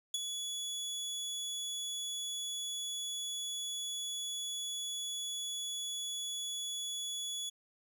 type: tone with ADSR envelope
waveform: 25% pulse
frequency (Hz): 3400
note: G#7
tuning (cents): +40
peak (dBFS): -26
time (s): 0.14-7.5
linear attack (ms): 4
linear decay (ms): 26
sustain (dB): -7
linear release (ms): 13
effects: none